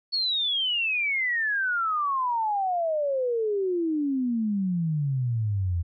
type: exponential sweep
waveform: sine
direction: down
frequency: 4435 to 82.8 Hz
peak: -23 dBFS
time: 0.12-5.83 s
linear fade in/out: 20 ms
effects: none